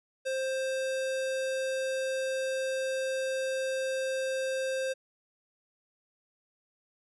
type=tone; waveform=square; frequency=527 Hz; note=C5; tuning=12 cents sharp; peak=-30 dBFS; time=0.25-4.94 s; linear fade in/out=20 ms; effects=resampled to 24000 Hz + 12-bit